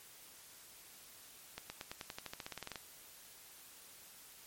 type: accelerating click train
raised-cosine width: 0.2 ms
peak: -25 dBFS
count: 17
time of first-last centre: 1.58-2.757 s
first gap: 120 ms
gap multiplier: 0.93
effects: white hiss -57 dBFS RMS until 4.46 s + MP3 64 kbps